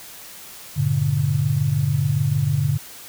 sine chord, G minor, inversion none, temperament equal with one note detuned, 98 / 116.54 / 143.4 Hz, G2 / Bb2 / D3, 0 / 0 / -41 cents, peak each -25 / -23 / -19 dBFS, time 0.76-2.78 s, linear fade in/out 20 ms, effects white hiss -40 dBFS RMS until 3.08 s

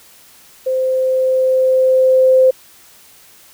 sine tone with level ramp, 519 Hz, C5, 14 cents flat, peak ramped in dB -14 to -6 dBFS, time 0.66-2.51 s, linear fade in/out 10 ms, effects white hiss -45 dBFS RMS until 3.53 s

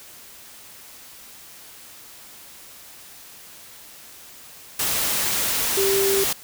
sine tone in noise, 392.3 Hz, G4, 1 cent sharp, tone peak -19 dBFS, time 5.77-6.24 s, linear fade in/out 5 ms, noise white, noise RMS -23 dBFS, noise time 4.79-6.33 s, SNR +1 dB, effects white hiss -44 dBFS RMS until 6.43 s

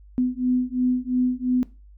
sine beating tone pair, 250 / 252.9 Hz, B3 / B3, +21 / +41 cents, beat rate 2.9 Hz, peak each -23 dBFS, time 0.18-1.63 s, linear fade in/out 0 ms, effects noise-tail reverb RT60 0.3 s tail -19 dB re dry + added 50 Hz sine -45 dBFS peak until 1.97 s

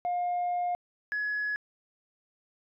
sine tone pair in turn, 710 / 1688.7 Hz, F5 / G#6, +28 / +28 cents, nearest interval octave + minor third, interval 1500 cents, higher second, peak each -25 / -27 dBFS, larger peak first, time 0.05-0.75 / 1.12-1.56 s, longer first, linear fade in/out 0 ms, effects tanh soft clip ceiling -25 dBFS

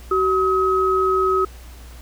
sine tone pair together, 378.5 / 1273 Hz, F#4 / D#6, +39 / +39 cents, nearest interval octave + major sixth, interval 2100 cents, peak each -18 dBFS, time 0.11-1.45 s, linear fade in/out 5 ms, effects added 60 Hz sine -37 dBFS peak until 2.01 s + pink hiss -46 dBFS RMS until 2.01 s

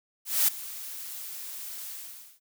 blue noise with ADSR envelope, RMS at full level -21 dBFS, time 0.25-2.4 s, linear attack 230 ms, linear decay 8 ms, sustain -18 dB, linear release 500 ms, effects none

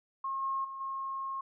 sine tone with level steps, 1078 Hz, C#6, 49 cents flat, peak -32 / -30 / -39 / -34 dBFS, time 0.24-1.41 s, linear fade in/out 5 ms, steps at 0.42 / 0.64 / 0.8 s, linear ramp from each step 10 ms, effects none

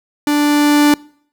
45% pulse tone with level ramp, 293.7 Hz, D4, in tune, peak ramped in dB -12 to -7 dBFS, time 0.27-0.94 s, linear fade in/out 2 ms, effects noise-tail reverb RT60 0.6 s tail -25 dB re dry

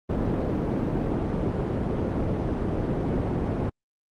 white low-pass noise, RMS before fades -26 dBFS, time 0.09-3.7 s, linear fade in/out 10 ms, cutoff 350 Hz, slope 12 dB/octave, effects Opus 32 kbps

